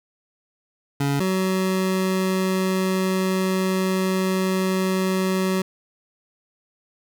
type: tone pair in turn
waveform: 25% pulse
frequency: 140.8 / 187.95 Hz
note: C#3 / F#3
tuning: +27 / +27 cents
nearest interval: perfect fourth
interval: 500 cents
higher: second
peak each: -16 dBFS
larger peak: neither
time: 1-1.2 / 1.2-5.62 s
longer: second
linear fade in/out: 5 ms
effects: none